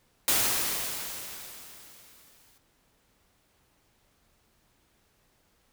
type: noise with exponential decay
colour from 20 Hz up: white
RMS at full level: -23 dBFS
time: 0.28-2.58 s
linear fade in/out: 1 ms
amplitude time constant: 500 ms
effects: pink hiss -68 dBFS RMS until 5.72 s